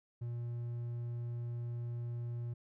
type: tone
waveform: triangle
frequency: 119.1 Hz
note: A#2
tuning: 38 cents sharp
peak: -35 dBFS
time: 0.21-2.54 s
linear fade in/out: 10 ms
effects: none